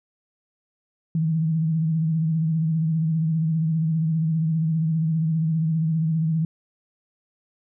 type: tone with vibrato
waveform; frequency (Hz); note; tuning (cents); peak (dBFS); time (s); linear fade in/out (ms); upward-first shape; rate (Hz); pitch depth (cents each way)
sine; 160.4; E3; -47; -19; 1.15-6.45; 2; sine; 15; 53
effects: none